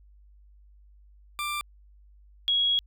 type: tone pair in turn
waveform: 20% pulse / sine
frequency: 1183 / 3317 Hz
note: D6 / G#7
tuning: +12 / -3 cents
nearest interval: octave + tritone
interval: 1785 cents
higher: second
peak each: -24 / -21 dBFS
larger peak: second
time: 1.39-1.61 / 2.48-2.79 s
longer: second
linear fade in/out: 0 ms
effects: added 50 Hz sine -52 dBFS peak until 2.86 s